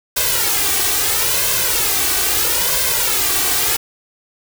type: noise with flanger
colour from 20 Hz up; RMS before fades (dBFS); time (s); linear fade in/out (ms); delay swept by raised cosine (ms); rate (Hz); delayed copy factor
white; -17; 0.16-3.77; 10; 1.9 to 2.63; 0.76; +0.75
effects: none